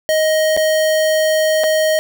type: tone with dropouts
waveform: square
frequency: 626 Hz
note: D#5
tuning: 10 cents sharp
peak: -13 dBFS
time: 0.09-1.99 s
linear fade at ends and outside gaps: 0 ms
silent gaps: 0.566-0.574 / 1.636-1.64 s
effects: none